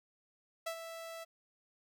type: tone with ADSR envelope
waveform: sawtooth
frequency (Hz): 659.3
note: E5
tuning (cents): 0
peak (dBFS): -31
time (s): 0.66-1.25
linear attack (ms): 10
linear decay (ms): 79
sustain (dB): -9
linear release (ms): 21
effects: none